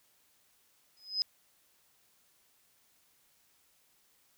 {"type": "tone with exponential growth", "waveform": "sine", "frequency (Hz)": 5050, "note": "D#8", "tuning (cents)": 25, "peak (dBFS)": -24, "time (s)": [0.97, 1.22], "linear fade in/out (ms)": 0, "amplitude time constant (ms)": 54, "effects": ["white hiss -69 dBFS RMS until 4.37 s"]}